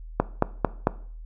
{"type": "click train", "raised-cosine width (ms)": 1, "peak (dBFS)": -4, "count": 4, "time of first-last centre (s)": [0.2, 0.871], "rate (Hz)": 4.47, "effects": ["noise-tail reverb RT60 0.5 s tail -18 dB re dry", "added 40 Hz sine -37 dBFS peak until 1.25 s"]}